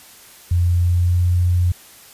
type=tone with pitch glide; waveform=sine; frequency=87.31 to 88.58 Hz; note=F2 to F2; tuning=0 to +25 cents; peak=-13 dBFS; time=0.51-1.72 s; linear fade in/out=5 ms; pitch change=+25 cents; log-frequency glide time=0.75-1.29 s; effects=white hiss -44 dBFS RMS until 2.13 s + resampled to 32000 Hz